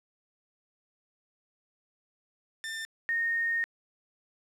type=tone pair in turn; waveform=sawtooth / sine; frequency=1792 / 1846.6 Hz; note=A6 / A#6; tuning=+31 / -17 cents; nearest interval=minor second; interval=52 cents; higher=second; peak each=-31 / -26 dBFS; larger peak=second; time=2.64-2.85 / 3.09-3.64 s; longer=second; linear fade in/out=0 ms; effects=low-pass 10000 Hz 12 dB/octave + 10-bit